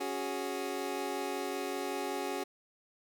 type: chord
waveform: 25% pulse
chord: C# suspended fourth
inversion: none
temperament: equal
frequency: 277.2 / 370 / 415.3 Hz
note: C#4 / F#4 / G#4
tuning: 0 / 0 / 0 cents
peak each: -36 / -34 / -35 dBFS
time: 0-2.44 s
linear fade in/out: 10 ms
effects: none